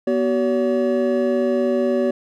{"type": "tone cluster", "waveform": "triangle", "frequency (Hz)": [243.3, 379.6, 568], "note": ["B3", "F#4", "C#5"], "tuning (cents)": [-26, 44, 42], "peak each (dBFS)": -19, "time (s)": [0.07, 2.11], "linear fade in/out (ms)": 5, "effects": []}